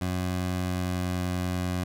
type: tone with pitch glide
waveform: 20% pulse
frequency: 91 to 90.01 Hz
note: F#2 to F#2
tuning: -28 to -47 cents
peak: -22 dBFS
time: 0.01-1.84 s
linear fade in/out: 5 ms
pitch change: -19 cents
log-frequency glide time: 0.52-1.61 s
effects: none